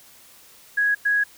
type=tone bursts at uneven times; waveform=sine; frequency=1661.2 Hz; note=G#6; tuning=in tune; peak=-17 dBFS; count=2; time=0.77-0.95 / 1.05-1.24 s; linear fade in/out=10 ms; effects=white hiss -50 dBFS RMS until 1.37 s